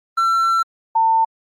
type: tone pair in turn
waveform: triangle / sine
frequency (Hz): 1348 / 899.7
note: E6 / A5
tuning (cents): +38 / +38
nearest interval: perfect fifth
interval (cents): 700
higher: first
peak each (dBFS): -12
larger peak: neither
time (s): 0.17-0.63 / 0.95-1.25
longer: first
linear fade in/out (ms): 10
effects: Opus 32 kbps